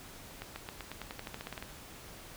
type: accelerating click train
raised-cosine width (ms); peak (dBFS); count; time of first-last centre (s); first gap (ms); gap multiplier
0.3; -24; 15; 0.42-1.625; 140; 0.92
effects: pink hiss -50 dBFS RMS until 2.36 s